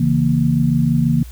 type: chord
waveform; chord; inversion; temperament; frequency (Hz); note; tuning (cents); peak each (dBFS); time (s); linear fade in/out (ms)
sine; A# diminished; first; equal; 138.59 / 164.81 / 233.1; C#3 / E3 / A#3; 0 / 0 / 0; -17; 0-1.23; 5
effects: added 60 Hz sine -32 dBFS peak until 1.31 s + white hiss -46 dBFS RMS until 1.31 s